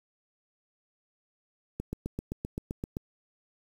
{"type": "click train", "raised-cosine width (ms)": 3, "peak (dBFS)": -20, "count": 10, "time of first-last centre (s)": [1.8, 2.969], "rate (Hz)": 7.7, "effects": ["8-bit"]}